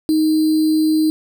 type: tone with sample-and-hold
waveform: sine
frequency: 312.4 Hz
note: D#4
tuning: 7 cents sharp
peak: -12 dBFS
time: 0.09-1.1 s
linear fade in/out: 0 ms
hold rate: 4410 Hz
effects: none